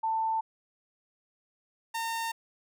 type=tone pair in turn; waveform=sine / sawtooth; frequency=890 / 912.4 Hz; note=A5 / A#5; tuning=+20 / -37 cents; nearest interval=unison; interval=43 cents; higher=second; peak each=-26 / -27 dBFS; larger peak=first; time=0.03-0.41 / 1.94-2.32 s; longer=neither; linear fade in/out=10 ms; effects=none